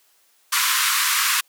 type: band-pass noise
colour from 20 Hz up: pink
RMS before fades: -20 dBFS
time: 0.52-1.41 s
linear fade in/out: 10 ms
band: 1000 to 16000 Hz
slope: 96 dB/octave
effects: white hiss -60 dBFS RMS until 1.48 s + high-pass 400 Hz 12 dB/octave